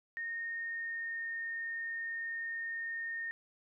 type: tone with pitch glide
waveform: sine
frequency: 1846 to 1835.4 Hz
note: A#6 to A#6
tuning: -17 to -27 cents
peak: -36 dBFS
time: 0.17-3.31 s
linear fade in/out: 0 ms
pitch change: -10 cents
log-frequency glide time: 0.4-1.23 s
effects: none